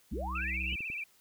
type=linear sweep; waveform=sine; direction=up; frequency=141.8 to 3083 Hz; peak=-36 dBFS; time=0.11-0.75 s; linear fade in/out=10 ms
type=harmonic tone; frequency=64.5 Hz; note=C2; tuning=24 cents flat; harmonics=1 / 3 / 5; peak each=-36 / -46 / -50 dBFS; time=0.12-0.76 s; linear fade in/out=5 ms
type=tone with vibrato; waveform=sine; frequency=2500 Hz; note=D#7; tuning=8 cents sharp; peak=-35 dBFS; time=0.35-1.04 s; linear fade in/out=5 ms; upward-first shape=sine; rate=16 Hz; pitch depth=130 cents each way
type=clicks; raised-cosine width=3 ms; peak=-34 dBFS; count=3; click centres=0.727 / 0.806 / 0.901 s
effects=white hiss -65 dBFS RMS until 1.2 s